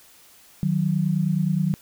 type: tone pair together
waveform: sine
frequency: 155.36 / 185 Hz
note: D#3 / F#3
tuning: -2 / 0 cents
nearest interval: minor third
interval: 302 cents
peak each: -22 dBFS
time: 0.63-1.74 s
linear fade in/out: 0 ms
effects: white hiss -52 dBFS RMS until 1.81 s